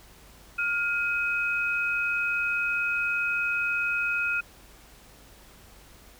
sine tone pair together, 1411 / 2528 Hz, F6 / D#7, +17 / +27 cents, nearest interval minor seventh, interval 1010 cents, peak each -27 dBFS, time 0.58-4.41 s, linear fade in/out 10 ms, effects added 50 Hz sine -56 dBFS peak until 6.19 s + pink hiss -53 dBFS RMS until 6.19 s

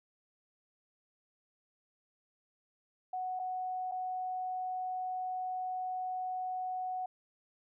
sine tone with dropouts, 740 Hz, F#5, in tune, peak -34 dBFS, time 3.13-7.06 s, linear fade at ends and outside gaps 5 ms, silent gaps 3.393-3.396 / 3.914-3.919 s, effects none

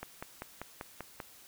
click train, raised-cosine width 0.5 ms, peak -24 dBFS, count 7, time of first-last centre 0.03-1.202 s, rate 5.12 Hz, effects white hiss -56 dBFS RMS until 1.47 s

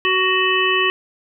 harmonic tone, 373.2 Hz, F#4, 15 cents sharp, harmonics 1 / 3 / 5 / 7 / 8, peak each -21 / -21 / -21 / -21 / -21 dBFS, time 0.05-0.9 s, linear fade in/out 0 ms, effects none

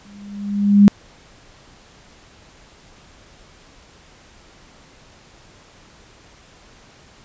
sine tone with exponential growth, 202.8 Hz, G#3, 41 cents flat, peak -3 dBFS, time 0.05-0.88 s, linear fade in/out 0 ms, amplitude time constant 180 ms, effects pink hiss -48 dBFS RMS until 7.24 s + resampled to 16000 Hz

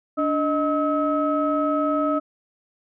sine tone cluster, 291.6 / 622 / 1285 Hz, D4 / D#5 / E6, -12 / -1 / -45 cents, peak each -22 / -23 / -24 dBFS, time 0.17-2.2 s, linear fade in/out 20 ms, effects tanh soft clip ceiling -11 dBFS

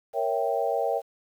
sine chord, A# diminished seventh, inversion none, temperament equal, 466.2 / 554.4 / 659.3 / 784 Hz, A#4 / C#5 / E5 / G5, 0 / 0 / 0 / 0 cents, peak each -29 dBFS, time 0.13-1.02 s, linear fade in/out 50 ms, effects 9-bit

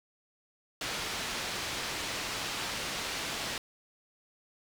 white low-pass noise, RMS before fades -36 dBFS, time 0.81-3.58 s, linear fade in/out 2 ms, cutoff 4600 Hz, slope 12 dB/octave, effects none

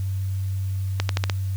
accelerating click train, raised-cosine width 0.2 ms, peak -6 dBFS, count 5, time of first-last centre 1-1.298 s, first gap 92 ms, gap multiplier 0.86, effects added 96 Hz sine -23 dBFS peak until 1.56 s + white hiss -49 dBFS RMS until 1.56 s

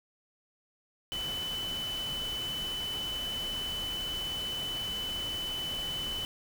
sine tone in noise, 3006 Hz, F#7, 27 cents sharp, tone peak -33 dBFS, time 1.12-6.25 s, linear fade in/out 0 ms, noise pink, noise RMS -42 dBFS, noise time 1.12-6.25 s, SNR +6 dB, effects none

